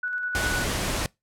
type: tone with tremolo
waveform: sine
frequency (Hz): 1477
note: F#6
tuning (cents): -3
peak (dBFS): -25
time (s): 0.03-0.64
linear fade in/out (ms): 5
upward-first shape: square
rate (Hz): 9.9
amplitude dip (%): 30
type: noise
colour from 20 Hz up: pink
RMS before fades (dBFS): -27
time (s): 0.35-1.06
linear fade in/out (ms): 0
effects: noise-tail reverb RT60 0.2 s tail -24 dB re dry + low-pass 11000 Hz 12 dB/octave